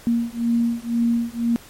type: beating tone pair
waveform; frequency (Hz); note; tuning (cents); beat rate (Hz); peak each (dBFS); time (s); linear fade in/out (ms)
sine; 233.1 / 235.1; A#3 / A#3; 0 / +15; 2; -21; 0.07-1.56; 0
effects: pink hiss -45 dBFS RMS until 1.69 s + MP3 64 kbps